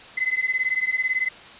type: beating tone pair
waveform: sine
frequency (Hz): 2024 / 2042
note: B6 / C7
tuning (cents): +42 / -43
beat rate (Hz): 18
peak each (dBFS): -24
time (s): 0.17-1.29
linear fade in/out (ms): 10
effects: white hiss -43 dBFS RMS until 1.59 s + resampled to 8000 Hz